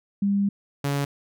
sine / sawtooth tone pair in turn, 200.1 / 141.49 Hz, G3 / C#3, +36 / +36 cents, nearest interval tritone, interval 600 cents, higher first, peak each -19 dBFS, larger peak neither, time 0.22-0.49 / 0.84-1.05 s, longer first, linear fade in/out 5 ms, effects none

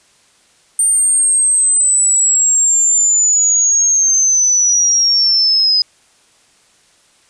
sine linear sweep, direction down, 8870 to 4992 Hz, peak -9 dBFS, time 0.79-5.82 s, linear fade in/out 2 ms, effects white hiss -52 dBFS RMS until 7.29 s + resampled to 22050 Hz

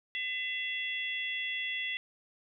harmonic tone, 675 Hz, E5, 41 cents sharp, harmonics 3 / 4 / 5, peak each -35 / -37 / -39 dBFS, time 0.15-1.97 s, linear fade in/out 0 ms, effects none

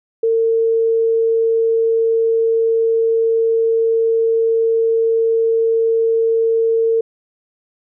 sine tone, 453.6 Hz, A#4, 47 cents flat, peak -12 dBFS, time 0.23-7.01 s, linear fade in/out 5 ms, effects none

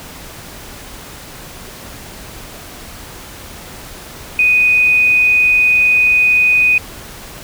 sine tone, 2489 Hz, D#7, in tune, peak -8 dBFS, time 4.39-6.78 s, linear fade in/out 2 ms, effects pink hiss -33 dBFS RMS until 7.43 s

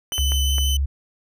sawtooth tone with vibrato, 3025 Hz, F#7, 38 cents sharp, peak -20 dBFS, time 0.12-0.77 s, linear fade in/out 5 ms, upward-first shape triangle, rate 5.7 Hz, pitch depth 11 cents each way
clicks, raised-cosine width 0.5 ms, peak -17 dBFS, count 4, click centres 0.121 / 0.181 / 0.32 / 0.583 s
sine tone, 69.3 Hz, C#2, in tune, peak -18 dBFS, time 0.18-0.86 s, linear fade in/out 10 ms
effects none

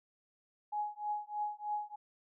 sine tone with tremolo, 837 Hz, G#5, 13 cents sharp, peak -31 dBFS, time 0.72-1.96 s, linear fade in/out 10 ms, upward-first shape triangle, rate 3.2 Hz, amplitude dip 100%, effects none

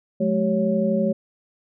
sine tone cluster, 181.9 / 214 / 384.7 / 555 Hz, F#3 / A3 / G4 / C#5, -29 / -48 / -33 / +2 cents, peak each -26 / -21 / -28 / -23 dBFS, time 0.2-1.13 s, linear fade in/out 10 ms, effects none

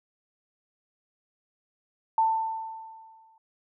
sine tone with exponential decay, 891 Hz, A5, 22 cents sharp, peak -18 dBFS, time 2.18-3.38 s, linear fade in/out 2 ms, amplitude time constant 260 ms, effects none

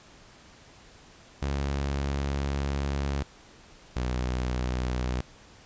sawtooth tone pair in turn, 69.7 / 62.29 Hz, C#2 / B1, +10 / +15 cents, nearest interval major second, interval 195 cents, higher first, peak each -23 dBFS, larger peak neither, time 1.42-3.23 / 3.96-5.21 s, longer first, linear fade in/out 5 ms, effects pink hiss -53 dBFS RMS until 5.65 s + resampled to 16000 Hz

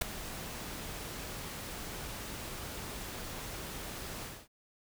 pink noise with ADSR envelope, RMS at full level -26 dBFS, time 0.01-4.48 s, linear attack 9 ms, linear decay 5 ms, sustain -16 dB, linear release 240 ms, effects none

